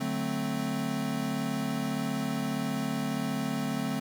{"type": "chord", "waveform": "square", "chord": "D dominant seventh", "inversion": "none", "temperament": "equal", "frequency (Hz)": [146.83, 185, 220, 261.6], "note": ["D3", "F#3", "A3", "C4"], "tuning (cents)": [0, 0, 0, 0], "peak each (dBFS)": [-37, -38, -34, -34], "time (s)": [0, 4], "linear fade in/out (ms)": 10, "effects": []}